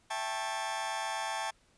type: chord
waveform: sawtooth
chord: A dominant seventh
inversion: second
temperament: just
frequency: 660 / 792 / 880 / 1100 Hz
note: E5 / G5 / A5 / C#6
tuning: +2 / +18 / 0 / -14 cents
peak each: -38 / -35 / -32 / -38 dBFS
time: 0.1-1.51 s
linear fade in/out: 10 ms
effects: pink hiss -67 dBFS RMS until 1.77 s + resampled to 22050 Hz